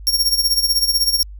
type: tone with tremolo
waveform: sawtooth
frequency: 5540 Hz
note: F8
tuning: 15 cents flat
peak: -9 dBFS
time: 0.07-1.23 s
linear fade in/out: 0 ms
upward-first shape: sine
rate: 16 Hz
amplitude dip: 75%
effects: added 50 Hz sine -32 dBFS peak until 1.39 s